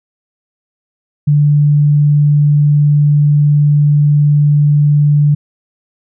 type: tone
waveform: sine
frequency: 146.9 Hz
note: D3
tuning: 1 cent sharp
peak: -6 dBFS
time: 1.27-5.35 s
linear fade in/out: 10 ms
effects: none